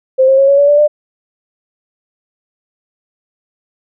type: tone with pitch steps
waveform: sine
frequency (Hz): 523 / 534.6 / 546.5 / 558.6 / 571 / 583.7 / 596.6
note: C5 / C5 / C#5 / C#5 / D5 / D5 / D5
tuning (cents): -1 / +37 / -25 / +13 / -49 / -11 / +27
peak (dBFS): -5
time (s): 0.18-0.88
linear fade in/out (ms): 20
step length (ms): 100
effects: none